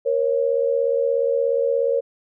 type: tone pair together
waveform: sine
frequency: 471.6 / 548.5 Hz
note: A#4 / C#5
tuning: +20 / -18 cents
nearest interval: minor third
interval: 262 cents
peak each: -20 dBFS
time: 0.05-2.01 s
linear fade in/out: 20 ms
effects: none